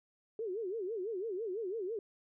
sine tone with vibrato, 408.3 Hz, G#4, 29 cents flat, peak -35 dBFS, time 0.39-1.99 s, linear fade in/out 2 ms, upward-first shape sine, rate 6 Hz, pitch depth 230 cents each way, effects none

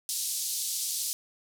white band-pass noise, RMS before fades -32 dBFS, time 0.09-1.13 s, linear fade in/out 0 ms, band 4000 to 12000 Hz, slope 24 dB/octave, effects none

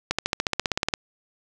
accelerating click train, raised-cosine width 0.2 ms, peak -5 dBFS, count 14, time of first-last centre 0.11-0.938 s, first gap 76 ms, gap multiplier 0.97, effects none

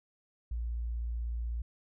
sine tone, 58.1 Hz, A#1, 5 cents flat, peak -32 dBFS, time 0.51-1.62 s, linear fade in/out 5 ms, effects none

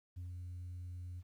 sine tone with ADSR envelope, 89.1 Hz, F2, 35 cents sharp, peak -39 dBFS, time 0.16-1.23 s, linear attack 17 ms, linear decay 130 ms, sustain -2 dB, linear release 41 ms, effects tanh soft clip ceiling -41 dBFS + 12-bit

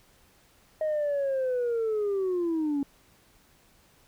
sine linear sweep, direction down, 628 to 275.6 Hz, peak -23 dBFS, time 0.81-2.83 s, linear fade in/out 2 ms, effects tanh soft clip ceiling -23 dBFS + pink hiss -61 dBFS RMS until 4.07 s

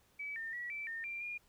sine tone with pitch steps, 2291 / 1811 / 1932 / 2326 / 1823 / 2370 / 2421 Hz, D7 / A6 / B6 / D7 / A#6 / D7 / D#7, -44 / +49 / -39 / -17 / -39 / +15 / -48 cents, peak -39 dBFS, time 0.19-1.38 s, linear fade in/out 10 ms, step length 170 ms, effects pink hiss -70 dBFS RMS until 1.48 s

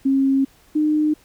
sine tone pair in turn, 270.4 / 304.5 Hz, C#4 / D#4, -43 / -37 cents, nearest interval major second, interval 206 cents, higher second, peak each -14 / -15 dBFS, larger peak first, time 0.05-0.45 / 0.75-1.14 s, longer first, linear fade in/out 10 ms, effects pink hiss -54 dBFS RMS until 1.24 s

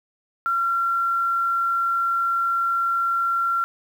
sine tone with quantisation, 1368 Hz, F6, 36 cents flat, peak -19 dBFS, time 0.46-3.64 s, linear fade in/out 0 ms, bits 8, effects none

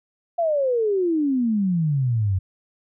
sine exponential sweep, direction down, 698.5 to 90.7 Hz, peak -18 dBFS, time 0.38-2.39 s, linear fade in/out 10 ms, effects none

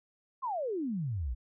sine exponential sweep, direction down, 1108.7 to 54 Hz, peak -31 dBFS, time 0.42-1.35 s, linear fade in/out 20 ms, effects none

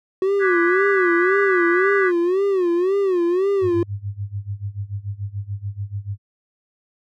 triangle tone with vibrato, 370 Hz, F#4, in tune, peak -14 dBFS, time 0.22-3.83 s, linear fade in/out 2 ms, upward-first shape sine, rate 1.9 Hz, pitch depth 140 cents each way
sine chord, G# half-diminished seventh, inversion second, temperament equal, 1174.7 / 1480 / 1661.2 / 1975.5 Hz, D6 / F#6 / G#6 / B6, 0 / 0 / 0 / 0 cents, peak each -24 dBFS, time 0.39-2.12 s, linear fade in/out 50 ms
sine tone with tremolo, 100.9 Hz, G#2, 49 cents flat, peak -22 dBFS, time 3.61-6.18 s, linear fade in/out 50 ms, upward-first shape sine, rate 6.9 Hz, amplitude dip 90%
effects none

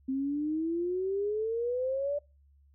sine exponential sweep, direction up, 261.6 to 587.3 Hz, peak -28 dBFS, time 0.08-2.19 s, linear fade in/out 10 ms, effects noise-tail reverb RT60 0.3 s tail -24 dB re dry + added 70 Hz sine -59 dBFS peak until 2.74 s

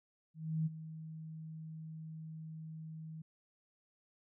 sine tone with ADSR envelope, 158.8 Hz, D#3, 36 cents sharp, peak -30 dBFS, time 0.34-3.22 s, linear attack 320 ms, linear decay 25 ms, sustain -14 dB, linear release 6 ms, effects none

